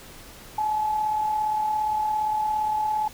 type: tone with amplitude modulation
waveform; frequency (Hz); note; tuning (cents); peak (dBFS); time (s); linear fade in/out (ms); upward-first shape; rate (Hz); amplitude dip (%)
sine; 856; A5; -48; -20; 0.58-3.08; 5; sine; 37.4; 40
effects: pink hiss -45 dBFS RMS until 3.13 s